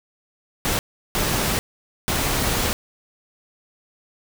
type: noise bursts at uneven times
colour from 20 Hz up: pink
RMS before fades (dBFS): -22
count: 3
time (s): 0.65-0.79 / 1.15-1.59 / 2.08-2.73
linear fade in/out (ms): 0
effects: none